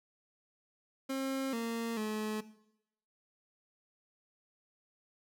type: tone with pitch steps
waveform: 30% pulse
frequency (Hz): 267.9 / 230.3 / 214.8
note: C4 / A#3 / A3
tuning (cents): +41 / -21 / -41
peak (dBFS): -31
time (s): 1.09-2.41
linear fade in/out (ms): 10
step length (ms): 440
effects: noise-tail reverb RT60 0.8 s tail -17 dB re dry